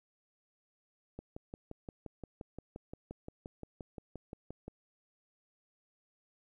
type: click train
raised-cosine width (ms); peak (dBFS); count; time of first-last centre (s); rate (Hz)
2; -30; 21; 1.19-4.68; 5.73
effects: 12-bit